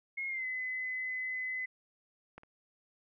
sine tone with pitch glide, 2157 to 2024 Hz, C#7 to B6, -48 to +42 cents, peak -34 dBFS, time 0.17-1.66 s, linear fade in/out 10 ms, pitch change -110 cents, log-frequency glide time 0.28-0.46 s
clicks, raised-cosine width 0.5 ms, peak -32 / -41 dBFS, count 2, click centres 2.38 / 2.434 s
effects none

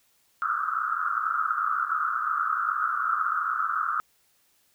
white band-pass noise, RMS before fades -27 dBFS, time 0.42-4 s, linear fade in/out 0 ms, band 1200 to 1400 Hz, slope 96 dB/octave, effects white hiss -66 dBFS RMS until 4.74 s

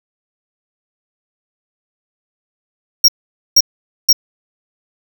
square tone bursts, 5588 Hz, F8, in tune, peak -5 dBFS, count 3, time 3.04-4.129 s, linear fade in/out 5 ms, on 43 ms, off 480 ms, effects none

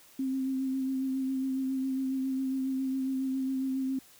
sine tone with vibrato, 264.5 Hz, C4, 19 cents sharp, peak -28 dBFS, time 0.19-3.99 s, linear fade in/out 5 ms, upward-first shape sine, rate 7.3 Hz, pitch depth 21 cents each way, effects white hiss -57 dBFS RMS until 4.19 s

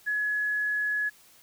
sine tone, 1692 Hz, G#6, 32 cents sharp, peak -25 dBFS, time 0.06-1.1 s, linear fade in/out 20 ms, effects white hiss -57 dBFS RMS until 1.42 s

